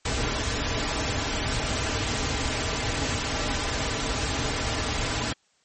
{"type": "noise with comb filter", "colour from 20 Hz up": "pink", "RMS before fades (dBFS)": -27, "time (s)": [0.05, 5.33], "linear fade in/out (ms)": 5, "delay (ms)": 5.5, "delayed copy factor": -0.55, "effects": ["white hiss -66 dBFS RMS until 5.64 s", "MP3 32 kbps"]}